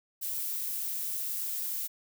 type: noise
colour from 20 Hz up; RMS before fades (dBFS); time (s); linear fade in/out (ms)
violet; -34; 0.21-1.88; 20
effects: none